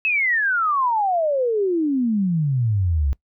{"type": "exponential sweep", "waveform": "sine", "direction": "down", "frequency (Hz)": [2637, 65.41], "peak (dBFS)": -17, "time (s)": [0.05, 3.13], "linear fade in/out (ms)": 0, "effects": ["noise-tail reverb RT60 0.1 s tail -22 dB re dry"]}